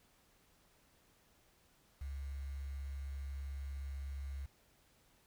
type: tone with quantisation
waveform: sine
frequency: 68.9 Hz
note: C#2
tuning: 10 cents flat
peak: -40 dBFS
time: 2.01-4.46 s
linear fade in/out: 5 ms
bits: 10
effects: pink hiss -70 dBFS RMS until 5.26 s